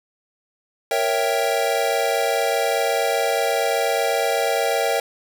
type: chord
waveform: square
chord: A# diminished seventh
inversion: none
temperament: equal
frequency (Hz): 466.2 / 554.4 / 659.3 / 784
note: A#4 / C#5 / E5 / G5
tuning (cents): 0 / 0 / 0 / 0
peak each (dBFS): -25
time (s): 0.91-5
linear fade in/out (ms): 2
effects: none